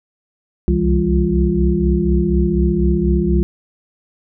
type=tone cluster; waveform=sine; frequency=63.2 / 67.3 / 165.7 / 201.1 / 349.3 Hz; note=B1 / C2 / E3 / G3 / F4; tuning=+41 / +49 / +9 / +44 / 0 cents; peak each=-19 dBFS; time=0.68-3.43 s; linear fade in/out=0 ms; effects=none